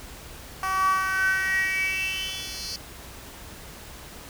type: tone with high-pass filter sweep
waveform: 10% pulse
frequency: 380 Hz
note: F#4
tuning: 46 cents sharp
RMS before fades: -26 dBFS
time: 0.63-2.76 s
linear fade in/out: 2 ms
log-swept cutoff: 950 to 4500 Hz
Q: 8.8
effects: added 60 Hz sine -49 dBFS peak until 4.29 s + pink hiss -43 dBFS RMS until 4.29 s